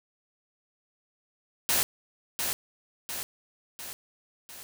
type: noise with echo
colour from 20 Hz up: white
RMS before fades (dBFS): -25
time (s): 1.69-1.83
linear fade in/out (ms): 0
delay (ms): 700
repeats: 4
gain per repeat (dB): -5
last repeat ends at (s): 4.63
effects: none